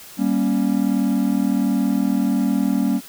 triangle chord, G diminished, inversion none, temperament equal with one note detuned, 196 / 235.8 / 277.2 Hz, G3 / Bb3 / Db4, 0 / +20 / 0 cents, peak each -19 dBFS, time 0.17-3.01 s, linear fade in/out 50 ms, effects white hiss -41 dBFS RMS until 3.08 s

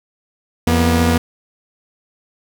sawtooth tone pair together, 85 / 240.7 Hz, F2 / B3, -46 / -44 cents, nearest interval octave + tritone, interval 1802 cents, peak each -11 dBFS, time 0.67-1.18 s, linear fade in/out 5 ms, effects none

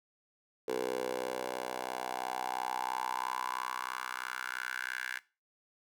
10% pulse tone with high-pass filter sweep, 63 Hz, B1, 35 cents sharp, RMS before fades -37 dBFS, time 0.68-5.19 s, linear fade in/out 5 ms, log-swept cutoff 450 to 1700 Hz, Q 5.2, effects noise-tail reverb RT60 0.3 s tail -19 dB re dry

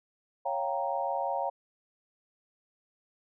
sine chord, G half-diminished seventh, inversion second, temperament equal, 554.4 / 698.5 / 784 / 932.3 Hz, Db5 / F5 / G5 / Bb5, 0 / 0 / 0 / 0 cents, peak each -34 dBFS, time 0.45-1.5 s, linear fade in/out 10 ms, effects none

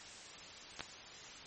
clicks, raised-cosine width 0.2 ms, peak -24 / -21 dBFS, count 2, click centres 0.794 / 0.807 s, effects white hiss -51 dBFS RMS until 1.46 s + MP3 32 kbps

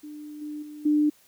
sine tone with level steps, 299.1 Hz, D4, 32 cents sharp, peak -37 / -32 / -38 / -18 dBFS, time 0.03-1.1 s, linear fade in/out 10 ms, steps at 0.41 / 0.62 / 0.85 s, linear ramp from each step 10 ms, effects white hiss -59 dBFS RMS until 1.27 s

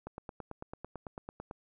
click train, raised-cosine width 1 ms, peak -27 dBFS, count 14, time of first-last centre 0.07-1.511 s, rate 9.02 Hz, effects none

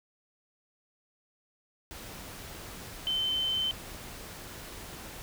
sine tone in noise, 3079 Hz, G7, 32 cents flat, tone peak -27 dBFS, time 3.07-3.71 s, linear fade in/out 0 ms, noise pink, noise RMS -44 dBFS, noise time 1.91-5.22 s, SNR +14 dB, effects none

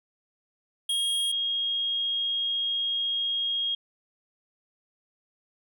square / sine tone pair in turn, 3262 / 3262 Hz, G#7 / G#7, -32 / -32 cents, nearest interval unison, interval 0 cents, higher neither, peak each -25 dBFS, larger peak neither, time 0.89-1.32 / 1.32-3.75 s, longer second, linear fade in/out 5 ms, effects none

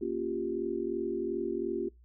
sine chord, G half-diminished seventh, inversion first, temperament equal, 233.1 / 277.2 / 349.2 / 392 Hz, Bb3 / Db4 / F4 / G4, 0 / 0 / 0 / 0 cents, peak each -39 / -39 / -33 / -35 dBFS, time 0.01-1.89 s, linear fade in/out 10 ms, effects noise-tail reverb RT60 0.2 s tail -23 dB re dry + added 60 Hz sine -55 dBFS peak until 2.04 s

